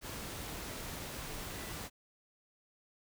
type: tone in noise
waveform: sine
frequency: 1978 Hz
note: B6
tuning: 2 cents sharp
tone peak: -53 dBFS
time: 1.54-1.75 s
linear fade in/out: 50 ms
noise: pink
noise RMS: -43 dBFS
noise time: 0.01-1.9 s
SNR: -13 dB
effects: none